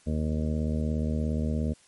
harmonic tone, 77.1 Hz, D#2, 15 cents flat, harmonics 1 / 2 / 3 / 4 / 5 / 6 / 7 / 8, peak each -28 / -32 / -30 / -42 / -44 / -40 / -42 / -42 dBFS, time 0.06-1.74 s, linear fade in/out 20 ms, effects white hiss -59 dBFS RMS until 1.87 s + MP3 48 kbps

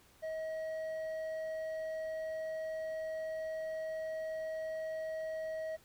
sine tone with hard clipping, 636 Hz, D#5, 38 cents sharp, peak -38 dBFS, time 0.22-5.77 s, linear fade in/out 20 ms, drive 5 dB, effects pink hiss -64 dBFS RMS until 5.84 s

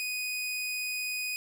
sawtooth tone, 2489 Hz, D#7, in tune, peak -28 dBFS, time 0-1.36 s, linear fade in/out 0 ms, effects none

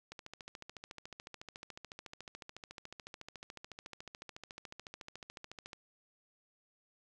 click train, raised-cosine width 0.2 ms, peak -29 dBFS, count 79, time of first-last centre 0.12-5.732 s, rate 13.9 Hz, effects none

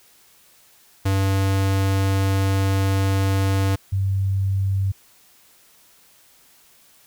square / sine tone pair in turn, 97 / 97 Hz, G2 / G2, -18 / -18 cents, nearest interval unison, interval 0 cents, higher neither, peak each -18 dBFS, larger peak neither, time 1.05-3.76 / 3.92-4.92 s, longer first, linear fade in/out 10 ms, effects white hiss -54 dBFS RMS until 7.06 s

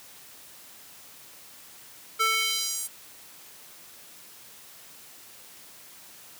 square tone with high-pass filter sweep, 443.8 Hz, A4, 15 cents sharp, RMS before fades -27 dBFS, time 2.19-2.88 s, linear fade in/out 20 ms, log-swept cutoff 1200 to 10000 Hz, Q 1.6, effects white hiss -49 dBFS RMS until 6.39 s + high-pass 80 Hz 12 dB/octave

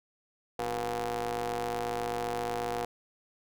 sawtooth ring-modulated tone, 114.6 Hz, A#2, 29 cents flat, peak -24 dBFS, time 0.59-2.85 s, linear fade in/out 0 ms, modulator 597 Hz, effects none

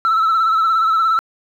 sine tone with vibrato, 1318.5 Hz, E6, in tune, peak -10 dBFS, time 0.05-1.19 s, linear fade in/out 0 ms, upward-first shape sine, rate 17 Hz, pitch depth 47 cents each way, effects tanh soft clip ceiling -11 dBFS + 8-bit

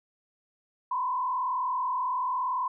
sine tone with frequency modulation, 1012 Hz, B5, 42 cents sharp, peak -26 dBFS, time 0.91-2.68 s, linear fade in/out 5 ms, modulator 40.9 Hz, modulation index 1.1, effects none

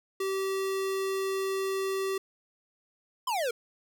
square tone, 386 Hz, G4, 27 cents flat, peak -29 dBFS, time 0.2-2.18 s, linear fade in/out 5 ms
square exponential sweep, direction down, 1067 to 449.7 Hz, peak -28 dBFS, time 3.27-3.51 s, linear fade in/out 5 ms
effects none

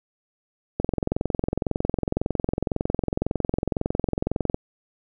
click train, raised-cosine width 2 ms, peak -9 dBFS, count 83, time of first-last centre 0.8-4.544 s, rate 21.9 Hz, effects none

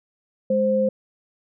sine tone pair together, 207.7 / 523.4 Hz, G#3 / C5, 0 / 0 cents, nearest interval octave + major third, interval 1600 cents, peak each -23 / -18 dBFS, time 0.5-0.89 s, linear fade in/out 5 ms, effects none

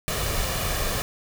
pink noise with comb filter, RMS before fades -26 dBFS, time 0.08-1.02 s, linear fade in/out 0 ms, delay 1.7 ms, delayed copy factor +0.5, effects none

